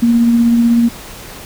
sine tone with tremolo, 234.4 Hz, A#3, 10 cents sharp, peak -6 dBFS, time 0.02-0.89 s, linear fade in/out 10 ms, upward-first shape triangle, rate 16 Hz, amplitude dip 30%, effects pink hiss -32 dBFS RMS until 1.45 s

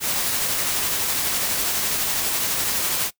white noise with tremolo, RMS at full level -22 dBFS, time 0-3.11 s, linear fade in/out 50 ms, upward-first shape triangle, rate 12 Hz, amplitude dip 25%, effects noise-tail reverb RT60 0.1 s tail -20 dB re dry

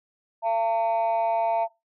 sine tone pair together, 679.3 / 900 Hz, F5 / A5, -48 / +39 cents, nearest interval perfect fourth, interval 487 cents, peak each -22 dBFS, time 0.42-1.68 s, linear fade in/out 50 ms, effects noise-tail reverb RT60 0.2 s tail -17 dB re dry + tanh soft clip ceiling -18 dBFS

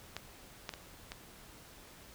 clicks, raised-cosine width 0.2 ms, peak -21 / -20 / -25 / -24 dBFS, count 4, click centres 0.166 / 0.692 / 0.738 / 1.119 s, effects pink hiss -55 dBFS RMS until 2.14 s

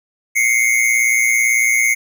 square tone pair together, 2099 / 2217 Hz, C7 / C#7, +5 / 0 cents, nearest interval minor second, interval 95 cents, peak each -16 dBFS, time 0.35-1.95 s, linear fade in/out 20 ms, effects none

